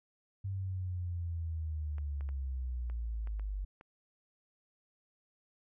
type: linear sweep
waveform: sine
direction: down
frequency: 98 to 47.56 Hz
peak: -34 dBFS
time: 0.44-3.65 s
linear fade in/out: 10 ms
type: clicks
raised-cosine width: 0.5 ms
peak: -38 dBFS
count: 7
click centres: 1.983 / 2.209 / 2.29 / 2.899 / 3.273 / 3.396 / 3.811 s
effects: none